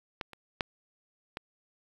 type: clicks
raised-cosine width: 0.3 ms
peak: -18 / -30 / -12 / -20 dBFS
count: 4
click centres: 0.212 / 0.333 / 0.608 / 1.371 s
effects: 8-bit